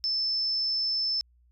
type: tone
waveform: sine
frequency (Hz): 5274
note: E8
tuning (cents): 0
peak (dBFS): -25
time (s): 0.04-1.21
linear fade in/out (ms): 0
effects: added 60 Hz sine -59 dBFS peak until 1.51 s